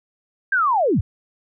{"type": "linear sweep", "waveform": "sine", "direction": "down", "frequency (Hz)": [1624, 56.7], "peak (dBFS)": -15, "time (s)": [0.52, 1.01], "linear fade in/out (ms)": 5, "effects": []}